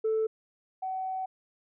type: tone pair in turn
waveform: sine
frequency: 440 / 754.9 Hz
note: A4 / F#5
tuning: 0 / +35 cents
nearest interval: major sixth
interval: 935 cents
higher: second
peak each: -23 / -30 dBFS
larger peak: first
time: 0.04-0.27 / 0.82-1.26 s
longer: second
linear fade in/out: 10 ms
effects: tanh soft clip ceiling -22 dBFS